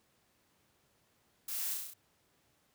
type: noise with echo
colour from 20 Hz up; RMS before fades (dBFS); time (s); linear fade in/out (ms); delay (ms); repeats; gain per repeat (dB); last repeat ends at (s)
blue; -40; 1.48-1.74; 5; 33; 6; -2; 1.938
effects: pink hiss -72 dBFS RMS until 2.74 s + high-pass 80 Hz 12 dB/octave